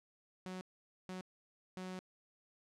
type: tone bursts at uneven times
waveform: sawtooth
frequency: 185 Hz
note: F#3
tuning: in tune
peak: -39 dBFS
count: 3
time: 0.46-0.61 / 1.09-1.21 / 1.77-1.99 s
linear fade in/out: 0 ms
effects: low-pass 8000 Hz 12 dB/octave